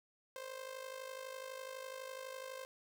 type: tone with amplitude modulation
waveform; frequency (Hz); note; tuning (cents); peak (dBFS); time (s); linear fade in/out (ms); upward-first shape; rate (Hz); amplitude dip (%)
sawtooth; 524; C5; +2; -38; 0.36-2.65; 0; sine; 52; 70
effects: none